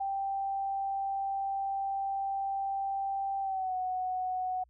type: tone with pitch glide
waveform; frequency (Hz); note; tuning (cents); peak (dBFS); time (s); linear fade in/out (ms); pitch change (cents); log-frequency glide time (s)
sine; 784 to 740; G5 to F#5; 0 to 0; -30; 0-4.64; 10; -100; 3.41-3.74
effects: added 60 Hz sine -62 dBFS peak until 4.69 s